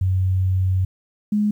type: tone pair in turn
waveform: sine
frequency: 93.5 / 209.1 Hz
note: F#2 / G#3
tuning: +19 / +12 cents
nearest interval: octave + major second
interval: 1393 cents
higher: second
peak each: -16 dBFS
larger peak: neither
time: 0.01-0.85 / 1.32-1.51 s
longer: first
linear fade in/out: 5 ms
effects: 9-bit